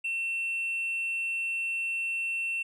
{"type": "tone with tanh clipping", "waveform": "sine", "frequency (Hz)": 2700, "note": "E7", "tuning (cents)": 41, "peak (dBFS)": -29, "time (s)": [0.04, 2.63], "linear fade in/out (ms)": 10, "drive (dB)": 2, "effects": []}